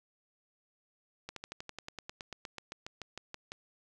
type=slowing click train; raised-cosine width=0.2 ms; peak=-24 dBFS; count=20; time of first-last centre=1.29-3.519 s; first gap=73 ms; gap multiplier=1.05; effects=none